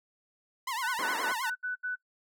sawtooth tone with vibrato, 977 Hz, B5, 19 cents flat, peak -28 dBFS, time 0.67-1.5 s, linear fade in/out 5 ms, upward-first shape triangle, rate 9.6 Hz, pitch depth 210 cents each way
sine tone bursts, 1492 Hz, F#6, 14 cents sharp, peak -30 dBFS, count 6, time 0.82-1.96 s, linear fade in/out 20 ms, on 130 ms, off 72 ms
white band-pass noise, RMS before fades -37 dBFS, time 0.99-1.32 s, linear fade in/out 0 ms, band 220 to 2000 Hz, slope 48 dB/octave
effects noise-tail reverb RT60 0.1 s tail -22 dB re dry

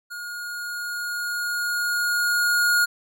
square tone with level ramp, 1433 Hz, F6, 44 cents sharp, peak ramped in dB -33 to -17 dBFS, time 0.1-2.86 s, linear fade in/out 20 ms, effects none

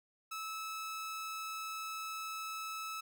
sawtooth tone, 1303 Hz, E6, 20 cents flat, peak -36 dBFS, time 0.31-3.01 s, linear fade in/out 10 ms, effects none

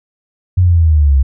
sine linear sweep, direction down, 92.7 to 65.2 Hz, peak -6 dBFS, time 0.57-1.23 s, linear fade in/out 10 ms, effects none

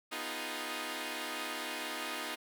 5% pulse chord, F half-diminished seventh, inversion second, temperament equal, 246.9 / 311.1 / 349.2 / 415.3 Hz, Cb4 / Eb4 / F4 / Ab4, 0 / 0 / 0 / 0 cents, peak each -32 / -29 / -33 / -33 dBFS, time 0.11-2.36 s, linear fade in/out 20 ms, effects none

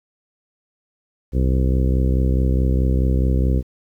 harmonic tone, 64.7 Hz, C2, 19 cents flat, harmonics 1 / 2 / 3 / 4 / 5 / 6 / 7 / 8, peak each -16 / -22 / -26 / -28 / -30 / -32 / -33 / -34 dBFS, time 1.32-3.63 s, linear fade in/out 50 ms, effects 9-bit

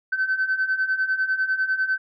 sine beating tone pair, 1525 / 1535 Hz, G6 / G6, -48 / -37 cents, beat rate 10 Hz, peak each -25 / -21 dBFS, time 0.12-1.98 s, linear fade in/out 10 ms, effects tanh soft clip ceiling -15 dBFS

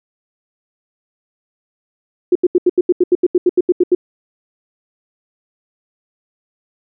sine tone bursts, 358.1 Hz, F4, 43 cents sharp, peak -7 dBFS, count 15, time 2.32-3.95 s, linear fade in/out 5 ms, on 34 ms, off 80 ms, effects none

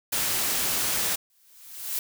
white noise, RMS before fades -26 dBFS, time 0.12-1.16 s, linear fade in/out 10 ms
blue noise with exponential growth, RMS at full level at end -27 dBFS, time 1.3-1.99 s, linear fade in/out 1 ms, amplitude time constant 150 ms
effects none

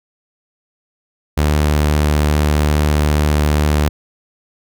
sawtooth tone, 74.8 Hz, D2, 32 cents sharp, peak -8 dBFS, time 1.37-3.89 s, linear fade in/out 10 ms, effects none

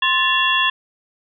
sine tone cluster, 1049 / 1751 / 2749 / 3364 Hz, C6 / A6 / F7 / G#7, +4 / -9 / -28 / +22 cents, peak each -20 dBFS, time 0.02-0.7 s, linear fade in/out 5 ms, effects none

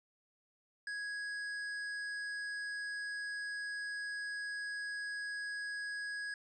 sine tone with tanh clipping, 1661.2 Hz, G#6, in tune, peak -40 dBFS, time 0.87-6.34 s, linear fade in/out 2 ms, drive 12 dB, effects resampled to 24000 Hz

